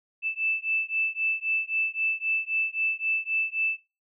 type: beating tone pair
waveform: sine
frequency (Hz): 2637 / 2640.8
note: E7 / E7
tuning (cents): 0 / +2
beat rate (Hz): 3.8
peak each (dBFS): -28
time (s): 0.22-3.8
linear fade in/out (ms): 50
effects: noise-tail reverb RT60 0.3 s tail -23 dB re dry